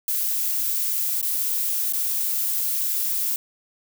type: noise with dropouts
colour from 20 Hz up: violet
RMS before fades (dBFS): -24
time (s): 0.08-3.36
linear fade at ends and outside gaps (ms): 2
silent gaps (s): 1.215-1.227 / 1.925-1.933
effects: none